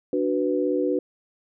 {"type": "chord", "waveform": "sine", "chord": "B minor", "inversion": "first", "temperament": "equal", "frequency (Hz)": [293.7, 370, 493.9], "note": ["D4", "F#4", "B4"], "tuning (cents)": [0, 0, 0], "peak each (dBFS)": -25, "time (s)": [0.13, 0.99], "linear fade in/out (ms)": 2, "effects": []}